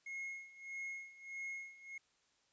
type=tone with tremolo; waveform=triangle; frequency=2162 Hz; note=C#7; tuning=44 cents flat; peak=-39 dBFS; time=0.06-1.98 s; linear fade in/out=5 ms; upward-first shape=sine; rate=1.6 Hz; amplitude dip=85%; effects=white hiss -75 dBFS RMS until 2.52 s + resampled to 16000 Hz